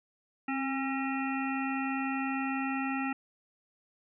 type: harmonic tone with a mistuned harmonic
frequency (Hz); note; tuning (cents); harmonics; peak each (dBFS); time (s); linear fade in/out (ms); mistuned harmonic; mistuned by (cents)
270.7; C#4; -41; 1 / 3 / 5 / 7 / 9 / 10; -32 / -37 / -39 / -40 / -42 / -42; 0.48-3.13; 5; 1; -24
effects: none